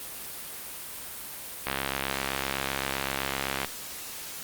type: click train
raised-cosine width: 0.3 ms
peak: -11 dBFS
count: 135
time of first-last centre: 1.67-3.646 s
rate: 67.8 Hz
effects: white hiss -39 dBFS RMS until 4.43 s + Opus 32 kbps